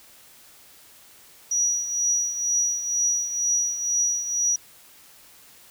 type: tone with tremolo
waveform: sine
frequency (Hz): 5810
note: F#8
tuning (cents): -32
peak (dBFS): -18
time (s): 1.51-4.56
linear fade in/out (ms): 5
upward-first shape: triangle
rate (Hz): 2.1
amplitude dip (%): 70
effects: white hiss -51 dBFS RMS until 5.7 s